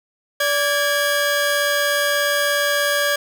sawtooth tone pair together, 578.6 / 1639 Hz, D5 / G#6, -26 / -23 cents, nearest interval octave + tritone, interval 1803 cents, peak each -16 dBFS, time 0.4-3.16 s, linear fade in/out 5 ms, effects none

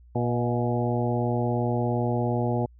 harmonic tone with a mistuned harmonic, 120 Hz, B2, 49 cents flat, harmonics 1 / 2 / 3 / 4 / 5 / 6 / 7, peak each -26 / -29 / -31 / -32 / -33 / -34 / -34 dBFS, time 0.15-2.66 s, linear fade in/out 5 ms, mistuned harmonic 5, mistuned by +49 cents, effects added 60 Hz sine -49 dBFS peak until 2.79 s

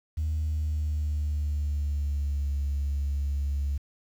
sine tone with pitch glide, 77.78 to 70.51 Hz, D#2 to C#2, 0 to +30 cents, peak -24 dBFS, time 0.17-3.78 s, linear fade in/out 10 ms, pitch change -170 cents, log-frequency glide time 0.34-2.52 s, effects tanh soft clip ceiling -22 dBFS + 9-bit

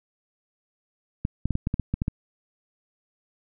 clicks, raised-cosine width 5 ms, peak -12 dBFS, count 10, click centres 1.251 / 1.456 / 1.507 / 1.554 / 1.671 / 1.741 / 1.797 / 1.94 / 2.019 / 2.081 s, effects none

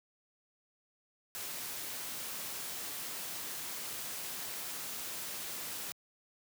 white noise, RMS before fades -41 dBFS, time 1.35-5.92 s, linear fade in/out 0 ms, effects high-pass 100 Hz 12 dB/octave

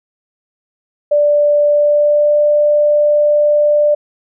sine tone with pitch glide, 587.3 to 592.4 Hz, D5 to D5, 0 to +15 cents, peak -8 dBFS, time 1.11-3.95 s, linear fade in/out 10 ms, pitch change +15 cents, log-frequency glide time 1.67-2.37 s, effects none

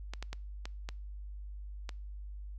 clicks, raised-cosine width 0.2 ms, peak -23 dBFS, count 6, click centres 0.136 / 0.226 / 0.33 / 0.655 / 0.889 / 1.892 s, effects noise-tail reverb RT60 0.4 s tail -25 dB re dry + added 50 Hz sine -41 dBFS peak until 2.58 s

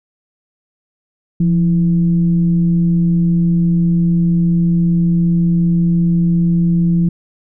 sine tone with frequency modulation, 171.4 Hz, F3, 32 cents flat, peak -10 dBFS, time 1.4-7.09 s, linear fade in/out 5 ms, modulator 154 Hz, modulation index 0.33, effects none

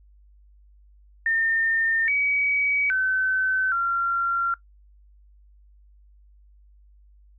sine tone with pitch steps, 1814 / 2269 / 1526 / 1376 Hz, A#6 / C#7 / G6 / F6, -48 / +40 / -47 / -26 cents, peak -20 dBFS, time 1.26-4.54 s, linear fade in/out 2 ms, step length 820 ms, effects noise-tail reverb RT60 0.1 s tail -18 dB re dry + added 50 Hz sine -51 dBFS peak until 7.38 s

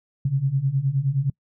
sine beating tone pair, 130.81 / 140.41 Hz, C3 / C#3, 0 / +23 cents, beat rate 9.6 Hz, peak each -24 / -21 dBFS, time 0.25-1.3 s, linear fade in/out 5 ms, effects noise-tail reverb RT60 0.1 s tail -26 dB re dry

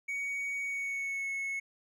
triangle tone with pitch glide, 2244 to 2193 Hz, C#7 to C#7, +21 to -19 cents, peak -31 dBFS, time 0.08-1.6 s, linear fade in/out 10 ms, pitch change -40 cents, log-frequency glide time 0.61-1.29 s, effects none

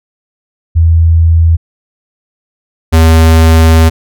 sine / square tone pair in turn, 82.41 / 80.99 Hz, E2 / E2, 0 / -30 cents, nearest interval unison, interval 30 cents, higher first, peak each -3 dBFS, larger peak neither, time 0.75-1.57 / 2.92-3.9 s, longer second, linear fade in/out 20 ms, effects none

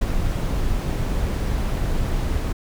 brown noise with ADSR envelope, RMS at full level -19 dBFS, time 0.01-2.53 s, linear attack 10 ms, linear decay 26 ms, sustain -3 dB, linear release 13 ms, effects none

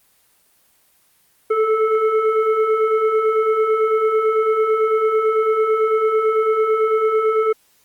sine tone with frequency modulation, 440 Hz, A4, in tune, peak -14 dBFS, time 1.5-7.53 s, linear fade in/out 10 ms, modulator 871 Hz, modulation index 0.93, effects white hiss -58 dBFS RMS until 7.84 s + Opus 24 kbps

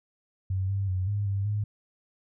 sine tone with pitch steps, 94.7 / 98.4 / 92.7 / 102.3 / 98.8 / 104.4 Hz, F#2 / G2 / F#2 / G#2 / G2 / G#2, +41 / +7 / +4 / -26 / +14 / +10 cents, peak -25 dBFS, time 0.5-1.64 s, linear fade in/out 5 ms, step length 190 ms, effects none

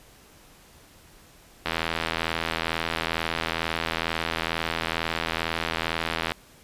click train, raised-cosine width 0.3 ms, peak -9 dBFS, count 384, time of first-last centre 1.66-6.319 s, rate 82.2 Hz, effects pink hiss -53 dBFS RMS until 6.63 s + resampled to 32000 Hz

